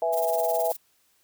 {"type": "chord", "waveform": "sine", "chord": "E major", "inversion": "second", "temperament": "equal", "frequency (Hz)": [493.9, 659.3, 830.6], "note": ["B4", "E5", "G#5"], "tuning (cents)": [0, 0, 0], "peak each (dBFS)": [-29, -24, -29], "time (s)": [0.02, 0.72], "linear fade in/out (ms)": 2}
{"type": "noise with tremolo", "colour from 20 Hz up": "violet", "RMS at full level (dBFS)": -32, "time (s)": [0.12, 0.77], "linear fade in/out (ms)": 20, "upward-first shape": "sine", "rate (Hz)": 19, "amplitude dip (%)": 75}
{"effects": ["white hiss -66 dBFS RMS until 1.23 s"]}